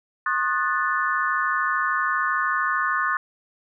sine tone cluster, 1079 / 1232 / 1479 / 1754 Hz, C#6 / D#6 / F#6 / A6, -47 / -17 / -1 / -6 cents, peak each -26 dBFS, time 0.26-3.17 s, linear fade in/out 2 ms, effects none

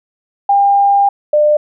sine tone pair in turn, 801 / 598.8 Hz, G5 / D5, +37 / +33 cents, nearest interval perfect fourth, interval 504 cents, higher first, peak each -7 dBFS, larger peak neither, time 0.49-1.09 / 1.33-1.57 s, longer first, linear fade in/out 5 ms, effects none

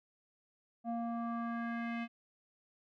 square tone with low-pass filter sweep, 233.1 Hz, A#3, in tune, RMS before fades -38 dBFS, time 0.84-2.08 s, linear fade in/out 50 ms, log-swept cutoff 720 to 2500 Hz, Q 2.8, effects none

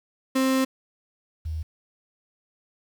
35% pulse / sine tone pair in turn, 263.4 / 78.95 Hz, C4 / D#2, +12 / +26 cents, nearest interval octave + major sixth, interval 2086 cents, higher first, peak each -18 / -27 dBFS, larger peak first, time 0.35-0.65 / 1.45-1.63 s, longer first, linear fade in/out 10 ms, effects 9-bit

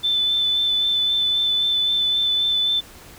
sine tone with vibrato, 3520 Hz, A7, in tune, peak -17 dBFS, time 0.03-2.81 s, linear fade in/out 20 ms, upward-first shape sine, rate 3.8 Hz, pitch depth 14 cents each way, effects pink hiss -44 dBFS RMS until 3.18 s

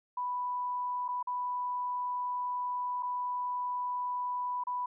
sine tone with dropouts, 989 Hz, B5, 2 cents sharp, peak -31 dBFS, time 0.17-4.86 s, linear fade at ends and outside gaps 5 ms, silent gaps 1.081-1.086 / 1.228-1.271 / 3.026-3.03 / 4.638-4.669 s, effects none

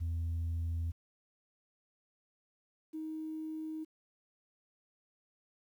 sine tone pair in turn, 83.3 / 314.5 Hz, E2 / D#4, +19 / +19 cents, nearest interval octave + major seventh, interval 2300 cents, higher second, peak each -30 / -37 dBFS, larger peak first, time 0-0.92 / 2.93-3.85 s, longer neither, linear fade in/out 20 ms, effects tanh soft clip ceiling -31 dBFS + 11-bit

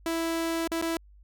sawtooth tone with dropouts, 330 Hz, E4, 2 cents sharp, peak -23 dBFS, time 0.06-0.97 s, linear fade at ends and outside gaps 2 ms, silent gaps 0.675-0.716 / 0.815-0.823 s, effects added 50 Hz sine -51 dBFS peak until 1.23 s

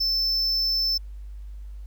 triangle tone, 5290 Hz, E8, 5 cents sharp, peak -20 dBFS, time 0-0.98 s, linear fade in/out 10 ms, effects added 50 Hz sine -35 dBFS peak until 1.86 s + pink hiss -65 dBFS RMS until 1.86 s

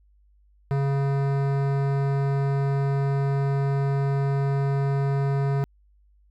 sine tone with hard clipping, 138.59 Hz, C#3, in tune, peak -23 dBFS, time 0.71-5.64 s, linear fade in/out 0 ms, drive 17 dB, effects added 50 Hz sine -56 dBFS peak until 6.3 s

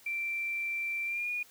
sine tone with pitch glide, 2349 to 2443 Hz, D7 to D#7, 0 to -32 cents, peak -31 dBFS, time 0.06-1.43 s, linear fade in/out 5 ms, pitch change +68 cents, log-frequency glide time 1.05-1.3 s, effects white hiss -58 dBFS RMS until 1.5 s + high-pass 80 Hz 12 dB/octave

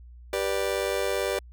40% pulse chord, G major, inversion none, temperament just, 392 / 490 / 588 Hz, G4 / B4 / D5, 0 / -14 / +2 cents, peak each -29 dBFS, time 0.33-1.39 s, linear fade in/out 2 ms, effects added 60 Hz sine -44 dBFS peak until 1.52 s

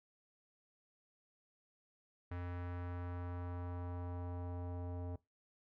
square tone with low-pass filter sweep, 88.4 Hz, F2, 22 cents sharp, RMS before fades -43 dBFS, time 2.31-5.16 s, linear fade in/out 5 ms, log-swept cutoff 1800 to 680 Hz, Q 1.5, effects noise-tail reverb RT60 0.2 s tail -21 dB re dry

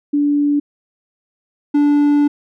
sine / triangle tone pair in turn, 290 / 291 Hz, D4 / D4, -22 / -16 cents, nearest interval unison, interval 6 cents, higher second, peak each -12 / -8 dBFS, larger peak second, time 0.13-0.6 / 1.74-2.28 s, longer second, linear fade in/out 10 ms, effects none

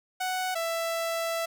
sawtooth tone pair in turn, 742 / 663.5 Hz, F#5 / E5, +5 / +11 cents, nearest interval major second, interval 194 cents, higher first, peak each -24 dBFS, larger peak neither, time 0.2-0.55 / 0.55-1.46 s, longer second, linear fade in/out 10 ms, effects none

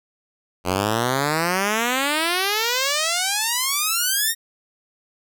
5% pulse exponential sweep, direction up, 87.31 to 1887 Hz, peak -8 dBFS, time 0.64-4.35 s, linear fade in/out 50 ms, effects none

